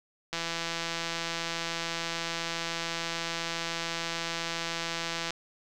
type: click train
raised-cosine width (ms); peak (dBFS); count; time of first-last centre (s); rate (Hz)
0.2; -15; 832; 0.33-5.306; 167
effects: none